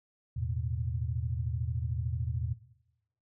sine chord, E suspended fourth, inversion none, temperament equal with one note detuned, 81.27 / 110 / 123.47 Hz, E2 / A2 / B2, -24 / 0 / 0 cents, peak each -34 / -34 / -35 dBFS, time 0.36-2.54 s, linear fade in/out 10 ms, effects noise-tail reverb RT60 1.0 s tail -19 dB re dry

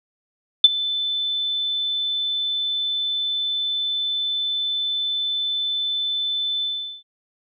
sine tone with ADSR envelope, 3520 Hz, A7, in tune, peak -3 dBFS, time 0.64-7.03 s, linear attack 4 ms, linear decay 29 ms, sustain -18 dB, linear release 400 ms, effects none

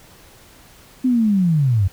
sine linear sweep, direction down, 261.6 to 88.4 Hz, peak -13 dBFS, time 1.04-1.88 s, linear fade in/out 10 ms, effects pink hiss -47 dBFS RMS until 1.92 s

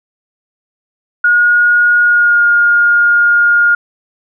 sine tone with pitch glide, 1440 to 1420.2 Hz, F#6 to F6, -47 to +29 cents, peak -6 dBFS, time 1.24-3.75 s, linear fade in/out 5 ms, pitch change -24 cents, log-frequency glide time 2.02-2.44 s, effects none

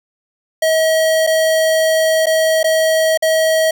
square tone with dropouts, 639 Hz, D#5, 46 cents sharp, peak -12 dBFS, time 0.62-3.71 s, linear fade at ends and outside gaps 5 ms, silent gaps 1.267-1.272 / 2.259-2.267 / 2.631-2.642 / 3.175-3.223 s, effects none

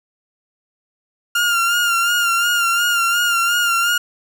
30% pulse tone with vibrato, 1400 Hz, F6, 4 cents sharp, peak -12 dBFS, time 1.35-3.98 s, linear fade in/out 5 ms, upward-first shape sine, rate 2.8 Hz, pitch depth 42 cents each way, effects none

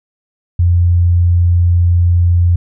sine tone, 87.2 Hz, F2, 2 cents flat, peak -7 dBFS, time 0.59-2.56 s, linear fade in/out 5 ms, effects none

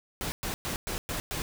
pink noise bursts, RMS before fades -33 dBFS, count 6, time 0.21-1.42 s, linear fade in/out 0 ms, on 110 ms, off 110 ms, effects none

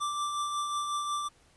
square tone with tremolo, 1174.7 Hz, D6, in tune, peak -29 dBFS, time 0-1.29 s, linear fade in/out 20 ms, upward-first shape triangle, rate 5.5 Hz, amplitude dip 40%, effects pink hiss -63 dBFS RMS until 1.56 s + resampled to 24000 Hz

